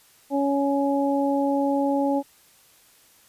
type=harmonic tone; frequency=279.3 Hz; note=C#4; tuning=13 cents sharp; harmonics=1 / 2 / 3; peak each=-22 / -25 / -27 dBFS; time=0.3-2.23 s; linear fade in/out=50 ms; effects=white hiss -56 dBFS RMS until 3.28 s + resampled to 32000 Hz